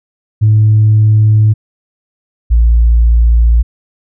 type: tone pair in turn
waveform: sine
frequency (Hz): 107.6 / 57.45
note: A2 / A#1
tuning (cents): -38 / -25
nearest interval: major seventh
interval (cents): 1087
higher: first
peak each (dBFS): -3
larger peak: neither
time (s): 0.41-1.54 / 2.5-3.63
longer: neither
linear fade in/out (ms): 20
effects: tanh soft clip ceiling -1 dBFS